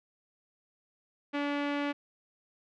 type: tone with low-pass filter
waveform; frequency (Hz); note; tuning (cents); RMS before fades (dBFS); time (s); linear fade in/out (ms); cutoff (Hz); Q
sawtooth; 287.6; D4; -36; -32; 1.33-1.93; 20; 2600; 1.5
effects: none